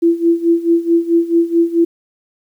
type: tone with tremolo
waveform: sine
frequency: 336.7 Hz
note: E4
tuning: 37 cents sharp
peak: -7 dBFS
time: 0.02-1.85 s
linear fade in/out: 10 ms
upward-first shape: sine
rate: 4.6 Hz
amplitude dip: 85%
effects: 8-bit